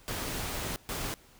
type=noise bursts at uneven times; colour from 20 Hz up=pink; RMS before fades=-35 dBFS; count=2; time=0.08-0.76 / 0.89-1.14 s; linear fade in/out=0 ms; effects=pink hiss -58 dBFS RMS until 1.39 s